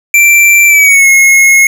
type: tone with pitch glide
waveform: square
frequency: 2349 to 2167 Hz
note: D7 to C#7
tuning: 0 to -40 cents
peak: -3 dBFS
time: 0.14-1.67 s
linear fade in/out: 2 ms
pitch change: -140 cents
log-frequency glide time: 0.67-1.08 s
effects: none